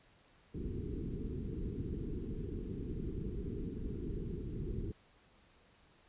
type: low-pass noise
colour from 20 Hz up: pink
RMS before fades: -40 dBFS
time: 0.54-4.92 s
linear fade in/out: 5 ms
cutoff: 440 Hz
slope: 96 dB/octave
effects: pink hiss -66 dBFS RMS until 6.08 s + resampled to 8000 Hz